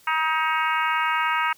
harmonic tone with a mistuned harmonic, 316.7 Hz, D#4, 31 cents sharp, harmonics 3 / 4 / 5 / 6 / 7 / 8 / 9, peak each -25 / -25 / -28 / -32 / -29 / -34 / -34 dBFS, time 0.07-1.53 s, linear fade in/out 5 ms, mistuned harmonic 9, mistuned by -30 cents, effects white hiss -55 dBFS RMS until 1.57 s

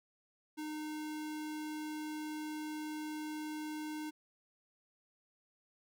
square tone, 306.1 Hz, D#4, 28 cents flat, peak -40 dBFS, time 0.57-4.11 s, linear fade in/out 20 ms, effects none

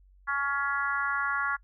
harmonic tone, 280 Hz, C#4, 18 cents sharp, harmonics 3 / 4 / 5 / 6 / 7, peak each -40 / -31 / -30 / -32 / -39 dBFS, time 0.27-1.57 s, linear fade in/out 20 ms, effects noise-tail reverb RT60 0.1 s tail -25 dB re dry + added 47 Hz sine -55 dBFS peak until 1.63 s

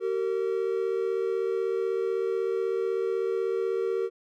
triangle tone pair together, 382.5 / 458.6 Hz, G4 / A#4, -42 / -28 cents, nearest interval minor third, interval 314 cents, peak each -26 dBFS, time 0-4.1 s, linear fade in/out 50 ms, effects none

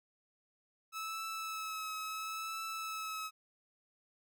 sawtooth tone with vibrato, 1300 Hz, E6, 24 cents flat, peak -35 dBFS, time 0.92-3.31 s, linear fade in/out 50 ms, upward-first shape triangle, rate 0.73 Hz, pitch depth 26 cents each way, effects none

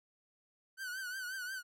45% pulse tone with vibrato, 1510 Hz, F#6, 35 cents sharp, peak -39 dBFS, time 0.77-1.63 s, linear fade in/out 50 ms, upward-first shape triangle, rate 5.6 Hz, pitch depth 91 cents each way, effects none

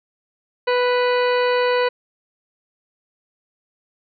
harmonic tone, 493.9 Hz, B4, in tune, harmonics 1 / 2 / 3 / 4 / 5 / 6 / 8 / 9, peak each -17 / -23 / -27 / -29 / -31 / -33 / -35 / -36 dBFS, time 0.67-1.89 s, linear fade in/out 10 ms, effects none

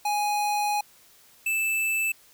square tone pair in turn, 830.6 / 2637 Hz, G#5 / E7, 0 / 0 cents, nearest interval octave + minor sixth, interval 2000 cents, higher second, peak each -24 dBFS, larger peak neither, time 0.05-0.81 / 1.46-2.12 s, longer first, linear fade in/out 5 ms, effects white hiss -56 dBFS RMS until 2.33 s

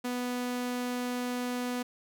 sawtooth tone, 246.9 Hz, B3, in tune, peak -27 dBFS, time 0.04-1.83 s, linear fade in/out 10 ms, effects none

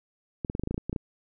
clicks, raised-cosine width 3 ms, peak -17 dBFS, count 12, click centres 0.448 / 0.499 / 0.551 / 0.596 / 0.636 / 0.674 / 0.71 / 0.744 / 0.779 / 0.896 / 0.929 / 0.962 s, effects none

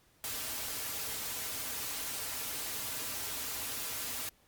white noise with comb filter, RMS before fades -38 dBFS, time 0.24-4.29 s, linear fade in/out 0 ms, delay 5.5 ms, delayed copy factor -0.5, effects pink hiss -67 dBFS RMS until 4.47 s + Opus 48 kbps

